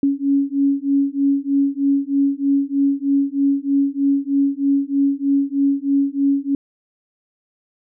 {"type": "beating tone pair", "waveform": "sine", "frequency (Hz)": [276.8, 280], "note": ["C#4", "C#4"], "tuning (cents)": [-2, 18], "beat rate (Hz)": 3.2, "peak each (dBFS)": -18, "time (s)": [0.03, 6.55], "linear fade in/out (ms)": 2, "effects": []}